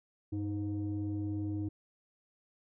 sine tone pair together, 98 / 311.1 Hz, G2 / D#4, 0 / 0 cents, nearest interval octave + minor sixth, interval 2000 cents, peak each -34 / -34 dBFS, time 0.32-1.69 s, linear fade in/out 10 ms, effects tanh soft clip ceiling -28 dBFS

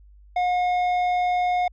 triangle tone with tanh clipping, 720 Hz, F#5, 47 cents flat, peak -21 dBFS, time 0.36-1.68 s, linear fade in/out 5 ms, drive 13 dB, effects added 50 Hz sine -47 dBFS peak until 1.72 s

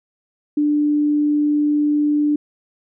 sine tone, 295.9 Hz, D4, 13 cents sharp, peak -14 dBFS, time 0.57-2.36 s, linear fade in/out 5 ms, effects none

